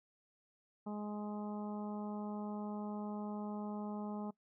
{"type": "harmonic tone", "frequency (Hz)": 208.7, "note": "G#3", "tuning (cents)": 9, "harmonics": [1, 2, 3, 4, 5, 6], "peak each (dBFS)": [-40, -49, -51, -49, -55, -58], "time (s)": [0.86, 4.31], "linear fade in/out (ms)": 10, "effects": ["noise-tail reverb RT60 0.1 s tail -21 dB re dry"]}